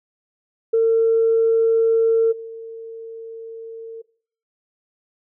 sine tone with level steps, 453.2 Hz, A#4, 49 cents flat, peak -12 / -31 dBFS, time 0.73-4.02 s, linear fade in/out 10 ms, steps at 2.31 s, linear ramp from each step 20 ms, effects noise-tail reverb RT60 0.5 s tail -20 dB re dry + tanh soft clip ceiling -8 dBFS

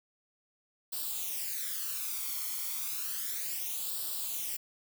blue noise with flanger, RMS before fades -36 dBFS, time 0.92-4.57 s, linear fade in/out 10 ms, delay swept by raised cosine 0.23 to 0.92 ms, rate 0.32 Hz, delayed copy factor +0.7, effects none

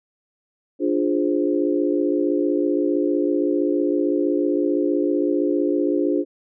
sine chord, D half-diminished seventh, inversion none, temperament equal, 293.7 / 349.2 / 415.3 / 523.3 Hz, D4 / F4 / Ab4 / C5, 0 / 0 / 0 / 0 cents, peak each -21 / -22 / -25 / -27 dBFS, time 0.79-6.25 s, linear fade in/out 50 ms, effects none

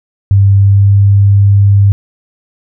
sine tone with pitch glide, 98.9 to 100.05 Hz, G2 to G2, +16 to +36 cents, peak -3 dBFS, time 0.31-1.92 s, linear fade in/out 0 ms, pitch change +20 cents, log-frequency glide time 0.57-0.93 s, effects none

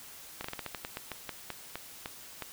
slowing click train, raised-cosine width 0.3 ms, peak -20 dBFS, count 15, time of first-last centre 0.41-2.423 s, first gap 34 ms, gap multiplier 1.2, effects white hiss -49 dBFS RMS until 2.52 s

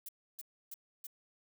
violet noise bursts, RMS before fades -45 dBFS, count 4, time 0.06-1.068 s, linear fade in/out 2 ms, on 27 ms, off 300 ms, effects none

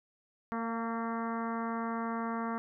harmonic tone with a mistuned harmonic, 228.5 Hz, A#3, 34 cents flat, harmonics 1 / 2 / 3 / 4 / 5 / 6 / 7 / 8 / 9, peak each -35 / -42 / -42 / -41 / -40 / -44 / -49 / -50 / -55 dBFS, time 0.52-2.58 s, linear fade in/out 0 ms, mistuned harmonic 3, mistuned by +19 cents, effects none

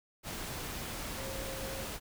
sine tone in noise, 536 Hz, C5, 42 cents sharp, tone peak -43 dBFS, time 1.17-1.87 s, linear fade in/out 50 ms, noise pink, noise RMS -40 dBFS, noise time 0.23-2 s, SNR -6 dB, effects none

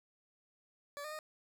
20% pulse tone with pitch steps, 575 / 609 / 617 Hz, D5 / D#5 / D#5, -37 / -37 / -15 cents, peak -37 dBFS, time 0.97-1.189 s, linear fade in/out 0 ms, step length 73 ms, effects none

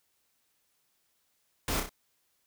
pink noise with echo, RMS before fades -31 dBFS, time 1.68-1.8 s, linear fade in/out 2 ms, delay 31 ms, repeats 3, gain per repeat -5 dB, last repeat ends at 1.893 s, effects white hiss -74 dBFS RMS until 2.46 s

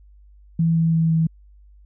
sine tone with pitch steps, 164.81 / 163.77 / 162.73 / 161.7 Hz, E3 / E3 / E3 / E3, 0 / -11 / -22 / -33 cents, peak -15 dBFS, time 0.59-1.27 s, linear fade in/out 5 ms, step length 170 ms, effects added 50 Hz sine -46 dBFS peak until 1.85 s

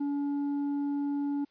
triangle tone with tanh clipping, 285.2 Hz, C#4, 49 cents sharp, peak -29 dBFS, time 0-1.45 s, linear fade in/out 10 ms, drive 9 dB, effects white hiss -69 dBFS RMS until 1.5 s + resampled to 11025 Hz

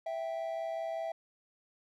triangle tone pair together, 658.8 / 784 Hz, E5 / G5, -1 / 0 cents, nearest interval minor third, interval 301 cents, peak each -33 / -39 dBFS, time 0.06-1.12 s, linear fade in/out 5 ms, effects none

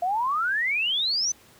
sine exponential sweep, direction up, 687 to 6190 Hz, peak -22 dBFS, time 0.02-1.32 s, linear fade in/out 5 ms, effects pink hiss -54 dBFS RMS until 1.59 s + high-pass 80 Hz 12 dB/octave

